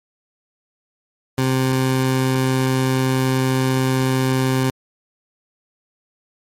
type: tone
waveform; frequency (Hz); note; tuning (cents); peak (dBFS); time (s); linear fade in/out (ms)
20% pulse; 130.81; C3; 0; -11; 1.38-4.7; 2
effects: MP3 64 kbps